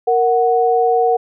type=tone pair together; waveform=sine; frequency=464.9 / 740 Hz; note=A#4 / F#5; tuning=-5 / 0 cents; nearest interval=minor sixth; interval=805 cents; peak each=-14 dBFS; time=0.07-1.17 s; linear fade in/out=10 ms; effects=none